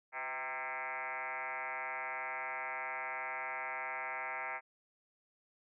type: tone with frequency modulation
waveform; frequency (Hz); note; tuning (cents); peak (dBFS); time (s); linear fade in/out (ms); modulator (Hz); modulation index
sine; 1480; F#6; 0; -37; 0.12-4.61; 50; 139; 5.8
effects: none